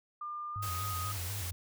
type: tone with pitch glide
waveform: sine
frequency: 1200 to 1248.1 Hz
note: D6 to D#6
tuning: +37 to +5 cents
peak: -37 dBFS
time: 0.21-1.12 s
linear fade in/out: 5 ms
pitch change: +68 cents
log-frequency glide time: 0.53-0.62 s
type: tone with vibrato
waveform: sine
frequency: 94.5 Hz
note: F#2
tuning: 37 cents sharp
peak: -37 dBFS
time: 0.56-1.52 s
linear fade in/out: 0 ms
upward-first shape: square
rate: 4.1 Hz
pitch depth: 120 cents each way
type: noise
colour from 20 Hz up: white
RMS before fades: -41 dBFS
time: 0.62-1.51 s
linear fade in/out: 10 ms
effects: none